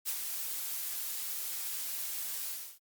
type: noise with ADSR envelope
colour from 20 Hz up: blue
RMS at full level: -32 dBFS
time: 0.05-2.79 s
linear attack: 36 ms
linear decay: 56 ms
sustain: -5 dB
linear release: 320 ms
effects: Opus 48 kbps